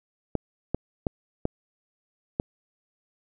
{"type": "clicks", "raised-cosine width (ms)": 2, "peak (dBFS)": -11, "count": 5, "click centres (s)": [0.353, 0.746, 1.068, 1.454, 2.399], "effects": []}